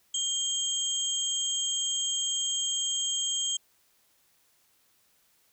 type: tone cluster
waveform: sine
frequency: 3182 / 6640 / 7660 Hz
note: G7 / G#8 / A#8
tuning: +25 / -1 / +46 cents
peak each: -29 / -34 / -33 dBFS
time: 0.14-3.57 s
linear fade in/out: 5 ms
effects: white hiss -67 dBFS RMS until 5.52 s